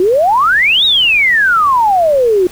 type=exponential two-way sweep; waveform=sine; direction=up then down; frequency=349.2 to 3853 to 349.2 Hz; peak=-7 dBFS; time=0-2.47 s; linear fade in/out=2 ms; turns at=0.85 s; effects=pink hiss -35 dBFS RMS until 2.51 s